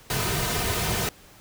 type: noise with comb filter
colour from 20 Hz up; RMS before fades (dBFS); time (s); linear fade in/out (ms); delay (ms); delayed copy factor
pink; -26; 0.1-1.09; 2; 3.6; -0.6
effects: pink hiss -51 dBFS RMS until 1.4 s